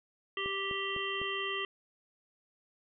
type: harmonic tone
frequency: 392 Hz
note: G4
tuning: in tune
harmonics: 1 / 3 / 5 / 7 / 8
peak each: -39 / -39 / -39 / -39 / -39 dBFS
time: 0.37-1.65 s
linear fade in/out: 2 ms
type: click train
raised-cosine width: 2 ms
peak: -30 dBFS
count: 4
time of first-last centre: 0.46-1.216 s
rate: 3.97 Hz
effects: none